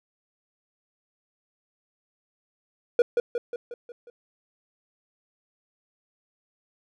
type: tone with echo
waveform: triangle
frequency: 480 Hz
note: B4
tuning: 49 cents flat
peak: -12 dBFS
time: 2.99-3.02 s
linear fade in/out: 2 ms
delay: 180 ms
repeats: 6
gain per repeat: -5 dB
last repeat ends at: 4.1 s
effects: none